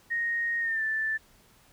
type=tone with pitch glide; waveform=sine; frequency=1864.7 to 1762.1 Hz; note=A#6 to A6; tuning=0 to +2 cents; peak=-26 dBFS; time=0.1-1.18 s; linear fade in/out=20 ms; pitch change=-98 cents; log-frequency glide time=0.6-0.83 s; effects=pink hiss -60 dBFS RMS until 1.72 s